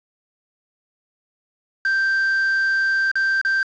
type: tone with dropouts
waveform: triangle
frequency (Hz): 1568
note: G6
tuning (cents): 0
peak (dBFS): -15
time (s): 1.85-3.63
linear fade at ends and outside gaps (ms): 2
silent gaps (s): 3.115-3.155 / 3.414-3.449
effects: resampled to 16000 Hz + 7-bit